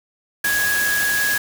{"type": "tone in noise", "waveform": "sine", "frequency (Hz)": 1661.2, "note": "G#6", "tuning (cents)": 0, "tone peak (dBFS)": -18, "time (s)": [0.44, 1.38], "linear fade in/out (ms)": 5, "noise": "white", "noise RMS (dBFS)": -24, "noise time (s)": [0.44, 1.38], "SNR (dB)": 3, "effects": []}